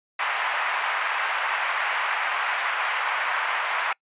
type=band-pass noise; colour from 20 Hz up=pink; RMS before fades=-26 dBFS; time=0.19-3.93 s; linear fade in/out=5 ms; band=870 to 2500 Hz; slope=24 dB/octave; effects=noise-tail reverb RT60 0.1 s tail -26 dB re dry + resampled to 8000 Hz